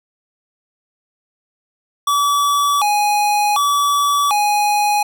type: tone with vibrato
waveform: square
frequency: 976 Hz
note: B5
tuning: 21 cents flat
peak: -14 dBFS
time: 2.07-5.03 s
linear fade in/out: 5 ms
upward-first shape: square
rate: 0.67 Hz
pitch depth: 280 cents each way
effects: none